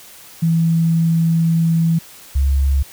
sine tone pair in turn, 164.81 / 68.54 Hz, E3 / C#2, 0 / -19 cents, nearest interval octave + minor third, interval 1519 cents, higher first, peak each -12 dBFS, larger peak neither, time 0.42-1.99 / 2.35-2.83 s, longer first, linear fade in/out 10 ms, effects white hiss -41 dBFS RMS until 2.92 s

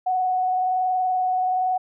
sine tone with frequency modulation, 740 Hz, F#5, in tune, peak -19 dBFS, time 0.06-1.78 s, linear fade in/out 10 ms, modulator 21.1 Hz, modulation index 0.43, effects none

